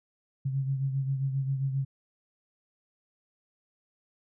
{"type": "beating tone pair", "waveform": "sine", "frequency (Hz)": [134.8, 142.3], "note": ["C#3", "C#3"], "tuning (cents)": [-48, 46], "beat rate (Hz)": 7.5, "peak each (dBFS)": [-27, -36], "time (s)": [0.45, 1.85], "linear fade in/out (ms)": 10, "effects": []}